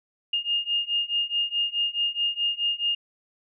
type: beating tone pair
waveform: sine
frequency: 2830 / 2834.7 Hz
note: F7 / F7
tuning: +22 / +25 cents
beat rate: 4.7 Hz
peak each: -27 / -26 dBFS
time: 0.33-2.95 s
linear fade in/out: 5 ms
effects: none